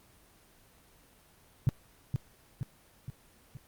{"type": "tone with echo", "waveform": "sine", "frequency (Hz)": 130, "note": "C3", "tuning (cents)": -11, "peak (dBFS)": -20, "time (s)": [1.67, 1.69], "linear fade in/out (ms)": 0, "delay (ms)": 470, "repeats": 4, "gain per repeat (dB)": -5, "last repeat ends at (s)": 3.57, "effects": ["pink hiss -61 dBFS RMS until 3.67 s", "Opus 24 kbps"]}